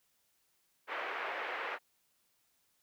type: band-pass noise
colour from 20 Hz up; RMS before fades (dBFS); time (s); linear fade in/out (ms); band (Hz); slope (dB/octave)
white; -39; 0.87-1.79; 50; 420 to 2200; 24
effects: white hiss -75 dBFS RMS until 2.82 s